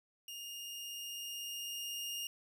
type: tone with level ramp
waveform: sawtooth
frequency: 2834 Hz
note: F7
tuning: 25 cents sharp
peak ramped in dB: -41 to -35 dBFS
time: 0.28-2.27 s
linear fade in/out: 2 ms
effects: none